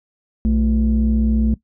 sine tone pair together, 61.74 / 220 Hz, B1 / A3, 0 / 0 cents, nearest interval octave + minor seventh, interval 2200 cents, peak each -15 dBFS, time 0.45-1.54 s, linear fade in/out 0 ms, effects noise-tail reverb RT60 0.1 s tail -18 dB re dry + tanh soft clip ceiling -9 dBFS

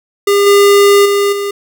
square tone with level steps, 403.4 Hz, G4, 50 cents sharp, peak -8 / -5 / -10 / -16 dBFS, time 0.27-1.51 s, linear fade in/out 5 ms, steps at 0.46 / 1.05 / 1.32 s, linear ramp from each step 10 ms, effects none

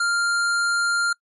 square tone, 1396.9 Hz, F6, in tune, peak -20 dBFS, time 0-1.13 s, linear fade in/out 5 ms, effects noise-tail reverb RT60 0.1 s tail -25 dB re dry + resampled to 24000 Hz

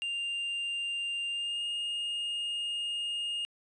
triangle tone with pitch glide, 2794 to 2840 Hz, F7 to F7, 0 to +28 cents, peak -30 dBFS, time 0.02-3.45 s, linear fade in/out 0 ms, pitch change +28 cents, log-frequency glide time 1.3-1.64 s, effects resampled to 22050 Hz + 12-bit

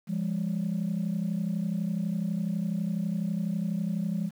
sine tone pair together, 171.44 / 203.5 Hz, F3 / G#3, -32 / -35 cents, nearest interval minor third, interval 297 cents, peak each -28 dBFS, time 0.07-4.31 s, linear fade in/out 50 ms, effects tanh soft clip ceiling -23 dBFS + 9-bit

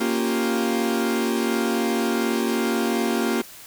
40% pulse chord, G half-diminished seventh, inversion first, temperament equal, 233.1 / 277.2 / 349.2 / 392 Hz, Bb3 / Db4 / F4 / G4, 0 / 0 / 0 / 0 cents, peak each -23 / -28 / -26 / -27 dBFS, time 0-3.42 s, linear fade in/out 10 ms, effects white hiss -43 dBFS RMS until 3.66 s

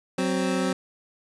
25% pulse tone pair together, 186.64 / 261.6 Hz, F#3 / C4, +15 / 0 cents, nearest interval tritone, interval 585 cents, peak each -22 dBFS, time 0.18-0.73 s, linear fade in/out 5 ms, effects resampled to 24000 Hz + 9-bit

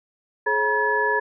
sine tone cluster, 425.6 / 540 / 961 / 1709 Hz, G#4 / C#5 / B5 / G#6, +42 / -45 / -48 / +49 cents, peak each -25 / -31 / -23 / -22 dBFS, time 0.46-1.2 s, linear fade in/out 10 ms, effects none

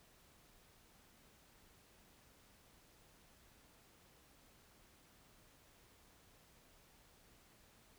silence, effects pink hiss -67 dBFS RMS until 7.98 s

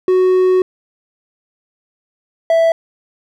triangle tone pair in turn, 370 / 659.3 Hz, F#4 / E5, 0 / 0 cents, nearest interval minor seventh, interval 1000 cents, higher second, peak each -7 dBFS, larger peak neither, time 0.08-0.62 / 2.5-2.72 s, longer first, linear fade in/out 2 ms, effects none

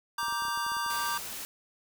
square chord, G minor, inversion first, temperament just, 940.8 / 1176 / 1568 Hz, Bb5 / D6 / G6, +16 / +2 / 0 cents, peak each -35 / -34 / -36 dBFS, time 0.18-1.18 s, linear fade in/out 5 ms
clicks, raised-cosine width 2 ms, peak -37 dBFS, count 11, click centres 0.23 / 0.283 / 0.325 / 0.422 / 0.452 / 0.483 / 0.575 / 0.665 / 0.719 / 0.768 / 0.863 s
white noise, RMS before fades -39 dBFS, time 0.9-1.45 s, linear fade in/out 0 ms
effects none

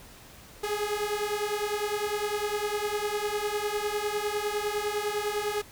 sawtooth beating tone pair, 411.8 / 421.7 Hz, G#4 / G#4, -15 / +26 cents, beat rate 9.9 Hz, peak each -27 dBFS, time 0.63-5.62 s, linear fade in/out 10 ms, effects pink hiss -50 dBFS RMS until 5.71 s

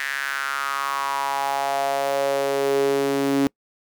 sawtooth tone with high-pass filter sweep, 138.59 Hz, C#3, in tune, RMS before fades -23 dBFS, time 0-3.47 s, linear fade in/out 0 ms, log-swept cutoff 1800 to 290 Hz, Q 5, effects noise-tail reverb RT60 0.1 s tail -26 dB re dry

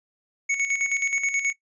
square tone with tremolo, 2217 Hz, C#7, in tune, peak -21 dBFS, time 0.49-1.53 s, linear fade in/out 10 ms, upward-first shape square, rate 9.4 Hz, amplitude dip 60%, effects noise-tail reverb RT60 0.1 s tail -19 dB re dry + resampled to 22050 Hz

